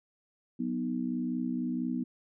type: chord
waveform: sine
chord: B major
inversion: second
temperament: equal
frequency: 185 / 246.9 / 311.1 Hz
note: F#3 / B3 / D#4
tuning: 0 / 0 / 0 cents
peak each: -37 / -31 / -37 dBFS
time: 0.59-2.04 s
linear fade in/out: 10 ms
effects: none